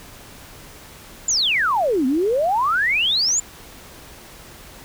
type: exponential two-way sweep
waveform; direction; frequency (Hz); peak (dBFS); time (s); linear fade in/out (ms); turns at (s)
sine; down then up; 7360 to 246.9 to 7360; -16; 1.28-3.4; 5; 2.06
type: clicks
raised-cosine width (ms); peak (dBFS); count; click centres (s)
0.3; -24; 2; 3.289 / 3.305
effects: pink hiss -42 dBFS RMS until 4.84 s